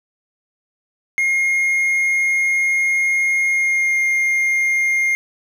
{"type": "tone with pitch glide", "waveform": "triangle", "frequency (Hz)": [2139, 2122], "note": ["C7", "C7"], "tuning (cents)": [38, 24], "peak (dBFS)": -13, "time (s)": [1.18, 5.15], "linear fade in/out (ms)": 0, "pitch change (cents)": -14, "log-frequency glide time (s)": [3.46, 4.01], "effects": []}